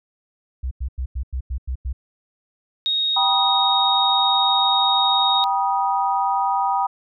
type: tone bursts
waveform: sine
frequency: 64.2 Hz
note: C2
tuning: 32 cents flat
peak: -22 dBFS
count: 8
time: 0.63-1.93 s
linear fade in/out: 10 ms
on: 82 ms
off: 92 ms
type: tone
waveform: sine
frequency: 3746 Hz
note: A#7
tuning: 8 cents sharp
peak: -18 dBFS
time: 2.86-5.44 s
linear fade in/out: 0 ms
type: chord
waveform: sine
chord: G augmented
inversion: none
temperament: equal with one note detuned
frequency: 784 / 965.2 / 1244.5 Hz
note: G5 / B5 / D#6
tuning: 0 / -40 / 0 cents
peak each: -21 / -21 / -25 dBFS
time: 3.16-6.87 s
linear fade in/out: 10 ms
effects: none